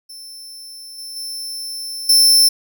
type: tone with level steps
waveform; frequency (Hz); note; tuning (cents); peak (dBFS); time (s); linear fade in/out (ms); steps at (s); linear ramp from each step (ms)
sawtooth; 5330; E8; +18; -31 / -27 / -23 / -6; 0.09-2.49; 10; 0.98 / 1.16 / 2.09; 5
effects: none